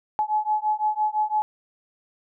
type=beating tone pair; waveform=sine; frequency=850 / 855.9 Hz; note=G#5 / A5; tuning=+40 / -48 cents; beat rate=5.9 Hz; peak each=-24 / -24 dBFS; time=0.19-1.42 s; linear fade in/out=0 ms; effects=none